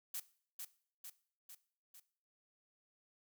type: noise with echo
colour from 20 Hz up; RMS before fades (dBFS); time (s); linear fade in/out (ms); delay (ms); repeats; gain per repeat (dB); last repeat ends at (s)
blue; -42; 0.14-0.2; 5; 450; 4; -4; 2
effects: noise-tail reverb RT60 0.5 s tail -18 dB re dry